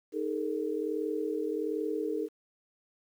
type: chord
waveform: sine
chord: D# suspended fourth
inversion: none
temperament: equal with one note detuned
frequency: 311.1 / 415.3 / 456.6 Hz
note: D#4 / G#4 / A#4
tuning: 0 / 0 / -36 cents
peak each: -34 dBFS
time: 0.12-2.29 s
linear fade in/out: 50 ms
effects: 10-bit